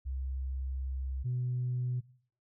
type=tone pair in turn; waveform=sine; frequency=66 / 124.59 Hz; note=C2 / B2; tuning=+16 / +16 cents; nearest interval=major seventh; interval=1100 cents; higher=second; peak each=-33 / -29 dBFS; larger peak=second; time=0.05-1.24 / 1.24-2.01 s; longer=first; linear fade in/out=20 ms; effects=noise-tail reverb RT60 0.5 s tail -19 dB re dry + tanh soft clip ceiling -26 dBFS